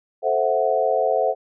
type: chord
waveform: sine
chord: F# half-diminished seventh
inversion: first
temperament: equal with one note detuned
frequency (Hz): 438.2 / 523.3 / 659.3 / 740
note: A4 / C5 / E5 / F#5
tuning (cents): -7 / 0 / 0 / 0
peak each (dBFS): -24 / -22 / -22 / -23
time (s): 0.22-1.35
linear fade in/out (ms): 50
effects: none